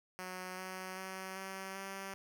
5% pulse tone with pitch steps, 184.2 / 186.66 / 189.16 / 191.69 / 194.25 Hz, F#3 / F#3 / F#3 / G3 / G3, -7 / +15 / +39 / -38 / -16 cents, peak -31 dBFS, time 0.19-2.14 s, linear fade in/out 0 ms, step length 390 ms, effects none

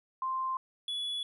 sine / triangle tone pair in turn, 1046.5 / 3408 Hz, C6 / G#7, 0 / +44 cents, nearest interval octave + minor sixth, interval 2044 cents, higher second, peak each -30 / -31 dBFS, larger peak first, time 0.22-0.57 / 0.88-1.23 s, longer neither, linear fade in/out 2 ms, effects resampled to 32000 Hz

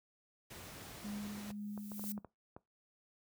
pink noise, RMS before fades -50 dBFS, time 0.5-1.52 s, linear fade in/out 10 ms
sine tone with tremolo, 206.6 Hz, G#3, 9 cents flat, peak -40 dBFS, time 1.04-2.19 s, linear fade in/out 5 ms, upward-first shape sine, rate 2 Hz, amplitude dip 40%
violet noise with exponential growth, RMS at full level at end -41 dBFS, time 1.43-2.12 s, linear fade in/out 1 ms, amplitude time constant 150 ms
clicks, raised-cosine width 1 ms, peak -35 dBFS, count 8, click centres 1.504 / 1.777 / 1.918 / 1.995 / 2.04 / 2.178 / 2.247 / 2.565 s
effects noise-tail reverb RT60 0.2 s tail -20 dB re dry + high-pass 60 Hz 12 dB/octave

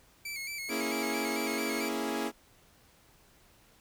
sawtooth tone with vibrato, 2247 Hz, C#7, 23 cents sharp, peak -33 dBFS, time 0.25-1.89 s, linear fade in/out 5 ms, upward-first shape square, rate 4.5 Hz, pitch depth 58 cents each way
sawtooth chord, A# half-diminished seventh, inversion none, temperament equal, 233.1 / 277.2 / 329.6 / 415.3 Hz, A#3 / C#4 / E4 / G#4, 0 / 0 / 0 / 0 cents, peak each -33 dBFS, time 0.68-2.32 s, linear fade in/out 50 ms
effects pink hiss -62 dBFS RMS until 3.8 s

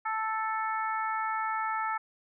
harmonic tone, 440 Hz, A4, in tune, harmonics 2 / 3 / 4 / 5, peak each -32 / -32 / -38 / -41 dBFS, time 0.05-1.98 s, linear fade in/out 10 ms, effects none

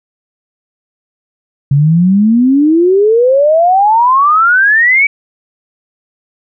sine exponential sweep, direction up, 136.1 to 2306 Hz, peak -5 dBFS, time 1.71-5.07 s, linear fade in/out 5 ms, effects none

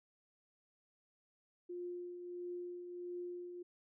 sine tone with tremolo, 353.6 Hz, F4, 22 cents sharp, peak -40 dBFS, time 1.69-3.63 s, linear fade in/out 10 ms, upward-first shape triangle, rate 1.5 Hz, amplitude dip 50%, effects none

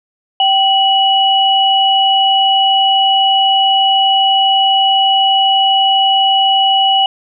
sine tone pair together, 776.6 / 2932 Hz, G5 / F#7, -16 / -16 cents, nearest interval octave + major seventh, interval 2300 cents, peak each -11 dBFS, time 0.4-7.06 s, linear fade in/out 2 ms, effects none

